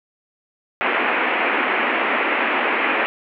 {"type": "band-pass noise", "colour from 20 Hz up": "white", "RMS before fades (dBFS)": -20, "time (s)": [0.81, 3.06], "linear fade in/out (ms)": 0, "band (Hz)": [230, 2600], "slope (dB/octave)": 48, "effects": []}